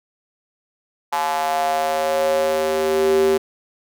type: tone with high-pass filter sweep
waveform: square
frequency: 78.2 Hz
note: D#2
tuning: 9 cents sharp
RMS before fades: -19 dBFS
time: 1.12-3.38 s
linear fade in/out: 10 ms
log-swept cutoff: 860 to 360 Hz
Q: 5.6
effects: none